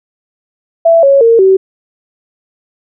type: tone with pitch steps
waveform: sine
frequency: 665 / 552.8 / 459.5 / 381.9 Hz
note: E5 / C#5 / A#4 / G4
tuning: +15 / -5 / -25 / -45 cents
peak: -3 dBFS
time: 0.85-1.57 s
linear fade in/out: 10 ms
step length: 180 ms
effects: none